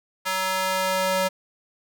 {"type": "tone with high-pass filter sweep", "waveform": "square", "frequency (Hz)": 187.8, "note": "F#3", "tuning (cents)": 26, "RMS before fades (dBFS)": -24, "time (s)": [0.25, 1.29], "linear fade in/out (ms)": 20, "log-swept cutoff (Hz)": [1100, 510], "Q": 1.1, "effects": []}